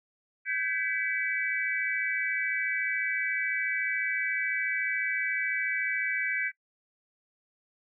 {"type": "tone cluster", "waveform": "sine", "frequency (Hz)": [1548, 1662, 1988, 2291], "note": ["G6", "G#6", "B6", "D7"], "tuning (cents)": [-22, 1, 11, -44], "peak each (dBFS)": [-33, -36, -33, -31], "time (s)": [0.45, 6.52], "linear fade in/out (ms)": 50, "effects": ["noise-tail reverb RT60 0.1 s tail -22 dB re dry"]}